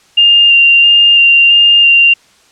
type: tone with vibrato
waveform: sine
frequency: 2794 Hz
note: F7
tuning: in tune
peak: -3 dBFS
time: 0.17-2.14 s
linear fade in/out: 10 ms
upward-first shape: square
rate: 1.5 Hz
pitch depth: 11 cents each way
effects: white hiss -47 dBFS RMS until 2.51 s + low-pass 7000 Hz 12 dB/octave